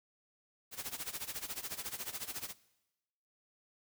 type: noise with tremolo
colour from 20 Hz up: white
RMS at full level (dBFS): -39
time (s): 0.71-2.54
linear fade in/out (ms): 50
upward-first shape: sine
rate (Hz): 14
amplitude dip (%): 85
effects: noise-tail reverb RT60 1.0 s tail -20 dB re dry